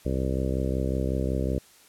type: harmonic tone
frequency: 65.41 Hz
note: C2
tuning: in tune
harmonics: 1 / 2 / 3 / 4 / 5 / 6 / 7 / 8 / 9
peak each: -28 / -31 / -33 / -34 / -35 / -36 / -36 / -37 / -38 dBFS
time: 0.05-1.59 s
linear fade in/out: 10 ms
effects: white hiss -55 dBFS RMS until 1.88 s + low-pass 12000 Hz 12 dB/octave